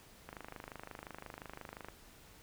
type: click train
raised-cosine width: 0.5 ms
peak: -30 dBFS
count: 42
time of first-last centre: 0.29-1.885 s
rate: 25.7 Hz
effects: pink hiss -59 dBFS RMS until 2.42 s